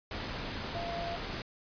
sine tone in noise, 685 Hz, F5, 34 cents flat, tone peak -36 dBFS, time 0.75-1.16 s, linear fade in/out 2 ms, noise pink, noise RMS -38 dBFS, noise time 0.11-1.42 s, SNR -1 dB, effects resampled to 11025 Hz

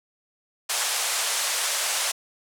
white band-pass noise, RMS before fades -26 dBFS, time 0.69-2.12 s, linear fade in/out 10 ms, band 550 to 10000 Hz, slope 24 dB/octave, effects none

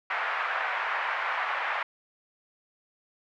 white band-pass noise, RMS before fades -30 dBFS, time 0.1-1.83 s, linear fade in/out 5 ms, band 710 to 2000 Hz, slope 24 dB/octave, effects none

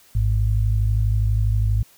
sine tone pair together, 53.47 / 105.8 Hz, A1 / G#2, -49 / +33 cents, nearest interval octave, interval 1182 cents, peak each -19 dBFS, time 0.15-1.83 s, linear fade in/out 5 ms, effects white hiss -53 dBFS RMS until 1.97 s

